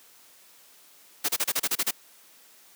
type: noise bursts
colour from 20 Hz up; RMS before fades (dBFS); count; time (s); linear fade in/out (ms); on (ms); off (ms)
white; -25; 9; 1.24-1.911; 10; 47; 31
effects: white hiss -55 dBFS RMS until 2.75 s + high-pass 200 Hz 12 dB/octave

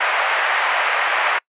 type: band-pass noise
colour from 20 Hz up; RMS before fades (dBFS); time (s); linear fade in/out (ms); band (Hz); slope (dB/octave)
white; -19; 0-1.39; 10; 620 to 2300; 24
effects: noise-tail reverb RT60 0.1 s tail -26 dB re dry + resampled to 8000 Hz

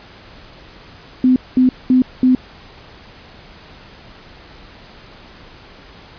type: tone bursts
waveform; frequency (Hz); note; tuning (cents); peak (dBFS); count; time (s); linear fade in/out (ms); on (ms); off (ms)
sine; 255.2; C4; -43; -8; 4; 1.24-2.35; 2; 120; 210
effects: pink hiss -41 dBFS RMS until 6.18 s + resampled to 11025 Hz

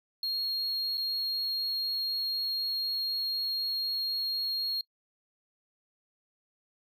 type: tone with dropouts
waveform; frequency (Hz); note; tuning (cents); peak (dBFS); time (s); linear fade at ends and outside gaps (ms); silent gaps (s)
triangle; 4274; C8; +36; -28; 0.23-4.81; 2; 0.973-0.978
effects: noise-tail reverb RT60 0.1 s tail -26 dB re dry

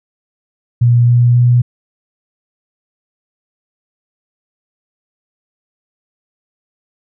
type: tone with pitch steps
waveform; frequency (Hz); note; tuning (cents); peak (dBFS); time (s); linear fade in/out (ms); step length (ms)
sine; 120 / 121.04 / 122.1; B2 / B2 / B2; -49 / -34 / -19; -6; 0.81-1.62; 10; 270
effects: none

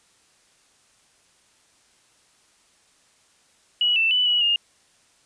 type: tone with pitch steps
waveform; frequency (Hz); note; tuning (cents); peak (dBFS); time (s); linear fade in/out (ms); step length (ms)
sine; 2924 / 2667 / 2984 / 2928 / 2833; F#7 / E7 / F#7 / F#7 / F7; -21 / +20 / +14 / -19 / +24; -17; 3.81-4.56; 2; 150
effects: white hiss -60 dBFS RMS until 5.25 s + resampled to 22050 Hz

